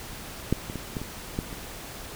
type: clicks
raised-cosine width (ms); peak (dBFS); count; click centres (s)
3; -8 / -22 / -19 / -17 / -21 / -14 / -25; 7; 0.526 / 0.699 / 0.757 / 0.968 / 1.016 / 1.389 / 1.528
effects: pink hiss -40 dBFS RMS until 2.15 s